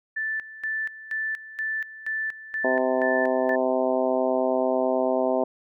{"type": "tone with tremolo", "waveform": "sine", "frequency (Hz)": 1760, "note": "A6", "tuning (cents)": 0, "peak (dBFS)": -25, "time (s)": [0.16, 3.56], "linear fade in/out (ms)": 10, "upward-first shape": "square", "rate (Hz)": 2.1, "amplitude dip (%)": 80}
{"type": "harmonic tone", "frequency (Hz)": 129.2, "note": "C3", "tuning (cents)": -21, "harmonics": [2, 3, 4, 5, 6, 7, 8], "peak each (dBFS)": [-28, -28, -27, -24, -33, -33, -39], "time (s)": [2.64, 5.44], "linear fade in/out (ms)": 5}
{"effects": []}